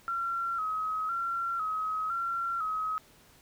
sine tone with vibrato, 1318.5 Hz, E6, in tune, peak -29 dBFS, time 0.08-2.98 s, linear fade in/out 0 ms, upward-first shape square, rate 0.99 Hz, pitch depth 62 cents each way, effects pink hiss -59 dBFS RMS until 3.41 s

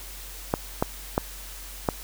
clicks, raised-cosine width 1 ms, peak -7 dBFS, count 4, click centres 0.539 / 0.825 / 1.179 / 1.888 s, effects added 46 Hz sine -41 dBFS peak until 2.03 s + white hiss -42 dBFS RMS until 2.03 s

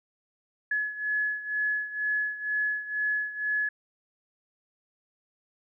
sine beating tone pair, 1700 / 1702.1 Hz, G#6 / G#6, +40 / +42 cents, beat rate 2.1 Hz, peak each -28 / -32 dBFS, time 0.71-3.69 s, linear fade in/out 5 ms, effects none

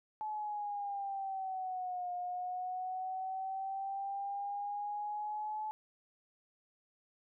sine exponential two-way sweep, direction down then up, 862 to 713 to 862 Hz, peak -36 dBFS, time 0.21-5.71 s, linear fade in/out 0 ms, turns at 2.12 s, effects none

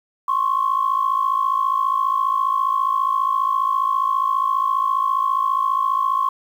sine tone pair together, 1054 / 1108.8 Hz, C6 / C#6, +12 / 0 cents, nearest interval minor second, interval 88 cents, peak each -19 dBFS, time 0.28-6.29 s, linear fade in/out 5 ms, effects tanh soft clip ceiling -9 dBFS + 8-bit

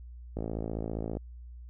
click train, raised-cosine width 2 ms, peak -21 dBFS, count 45, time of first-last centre 0.37-1.17 s, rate 55 Hz, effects added 60 Hz sine -43 dBFS peak until 1.69 s

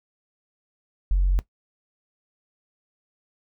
sine tone, 45.82 Hz, F#1, 16 cents flat, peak -16 dBFS, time 1.11-1.39 s, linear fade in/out 0 ms, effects noise-tail reverb RT60 0.1 s tail -17 dB re dry + tanh soft clip ceiling -13 dBFS

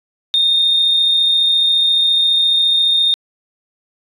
triangle tone with amplitude modulation, 3665 Hz, A#7, 30 cents flat, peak -6 dBFS, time 0.34-3.14 s, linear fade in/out 0 ms, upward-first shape sine, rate 34.5 Hz, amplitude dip 35%, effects tanh soft clip ceiling -8 dBFS + resampled to 32000 Hz

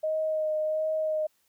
sine tone with vibrato, 623 Hz, D#5, 2 cents sharp, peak -25 dBFS, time 0.03-1.27 s, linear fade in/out 10 ms, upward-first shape sine, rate 1.4 Hz, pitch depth 16 cents each way, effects white hiss -70 dBFS RMS until 1.48 s

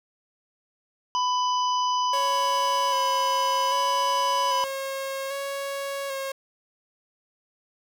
harmonic tone, 997 Hz, B5, 16 cents sharp, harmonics 1 / 3 / 5 / 6, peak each -22 / -32 / -36 / -38 dBFS, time 1.15-4.64 s, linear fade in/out 0 ms
sawtooth tone with vibrato, 548 Hz, C#5, 20 cents flat, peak -25 dBFS, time 2.13-6.32 s, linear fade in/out 5 ms, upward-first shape square, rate 0.63 Hz, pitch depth 22 cents each way
effects none

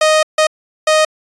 sawtooth tone bursts at uneven times, 622 Hz, D#5, 1 cent flat, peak -5 dBFS, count 3, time 0.01-0.23 / 0.38-0.47 / 0.87-1.05 s, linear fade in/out 5 ms, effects resampled to 22050 Hz

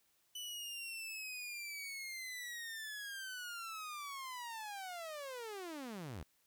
sawtooth linear sweep, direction down, 2993 to 65.41 Hz, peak -40 dBFS, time 0.35-6.23 s, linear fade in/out 5 ms, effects white hiss -75 dBFS RMS until 6.46 s

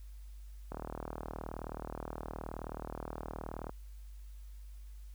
click train, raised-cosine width 1 ms, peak -26 dBFS, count 117, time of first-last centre 0.72-3.694 s, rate 39 Hz, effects added 50 Hz sine -46 dBFS peak until 5.14 s + white hiss -68 dBFS RMS until 5.14 s

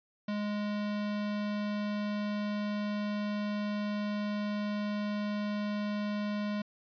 square tone, 207.7 Hz, G#3, in tune, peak -32 dBFS, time 0.28-6.62 s, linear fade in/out 5 ms, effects resampled to 11025 Hz

